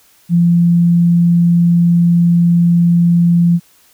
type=tone; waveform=sine; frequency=171.7 Hz; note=F3; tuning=29 cents flat; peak=-7 dBFS; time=0.29-3.6 s; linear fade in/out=50 ms; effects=white hiss -50 dBFS RMS until 3.93 s